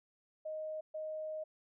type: tone bursts at uneven times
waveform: sine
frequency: 623 Hz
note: D#5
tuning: 2 cents sharp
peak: -38 dBFS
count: 2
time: 0.45-0.81 / 0.94-1.44 s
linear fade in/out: 10 ms
effects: none